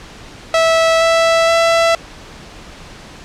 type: tone with pitch steps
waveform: sawtooth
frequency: 654 / 660.1 / 666.2 Hz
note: E5 / E5 / E5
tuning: -14 / +2 / +18 cents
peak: -6 dBFS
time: 0.54-1.95 s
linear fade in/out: 2 ms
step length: 470 ms
effects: pink hiss -36 dBFS RMS until 3.24 s + low-pass 6000 Hz 12 dB/octave